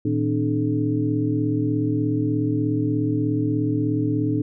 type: tone cluster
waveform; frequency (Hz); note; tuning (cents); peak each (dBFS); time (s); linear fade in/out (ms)
sine; 115.1 / 158.3 / 262.9 / 299.6 / 431.2; A#2 / D#3 / C4 / D4 / A4; -22 / +30 / +8 / +35 / -35; -24 / -31 / -28 / -22 / -31; 0.05-4.42; 5
effects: none